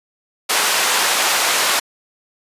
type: band-pass noise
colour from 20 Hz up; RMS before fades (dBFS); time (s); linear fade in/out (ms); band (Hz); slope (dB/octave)
pink; -17; 0.49-1.8; 10; 780 to 12000; 12
effects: resampled to 32000 Hz